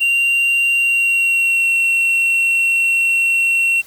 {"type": "tone with pitch glide", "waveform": "triangle", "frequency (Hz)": [2767, 2724], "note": ["F7", "F7"], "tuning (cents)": [-17, -44], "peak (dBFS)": -11, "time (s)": [0, 3.82], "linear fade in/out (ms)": 20, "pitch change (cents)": -27, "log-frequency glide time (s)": [0.74, 1.69], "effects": ["white hiss -44 dBFS RMS until 3.86 s"]}